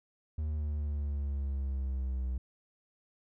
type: exponential sweep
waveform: triangle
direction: down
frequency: 77.3 to 62.7 Hz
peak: -29 dBFS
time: 0.38-2.38 s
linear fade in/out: 5 ms
effects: none